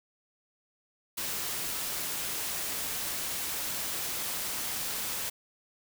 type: noise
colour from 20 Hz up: white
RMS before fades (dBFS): -34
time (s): 1.17-5.3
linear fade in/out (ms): 10
effects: none